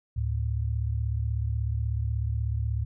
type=tone pair together; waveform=sine; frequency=72.82 / 109.2 Hz; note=D2 / A2; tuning=-14 / -13 cents; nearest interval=perfect fifth; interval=701 cents; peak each=-28 dBFS; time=0.16-2.85 s; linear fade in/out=10 ms; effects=none